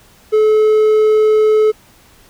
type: tone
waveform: triangle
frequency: 431 Hz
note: A4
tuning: 36 cents flat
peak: -6 dBFS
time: 0.32-1.72 s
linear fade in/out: 20 ms
effects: pink hiss -47 dBFS RMS until 2.29 s